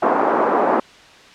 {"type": "band-pass noise", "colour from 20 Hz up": "white", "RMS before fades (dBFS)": -17, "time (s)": [0.02, 0.8], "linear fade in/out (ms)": 5, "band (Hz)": [250, 1100], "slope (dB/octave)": 24, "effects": ["white hiss -44 dBFS RMS until 1.34 s", "low-pass 4000 Hz 12 dB/octave"]}